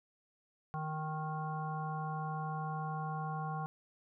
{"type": "harmonic tone", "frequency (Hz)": 155.56, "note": "D#3", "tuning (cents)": 0, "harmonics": [1, 3, 5, 7, 9], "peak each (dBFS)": [-38, -51, -41, -43, -50], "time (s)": [0.74, 3.66], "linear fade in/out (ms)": 0, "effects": []}